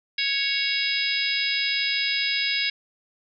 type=harmonic tone; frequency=554.4 Hz; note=C#5; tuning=in tune; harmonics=3 / 4 / 5 / 6 / 7 / 8 / 9; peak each=-33 / -27 / -30 / -32 / -29 / -38 / -28 dBFS; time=0.18-2.7 s; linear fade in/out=5 ms; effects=none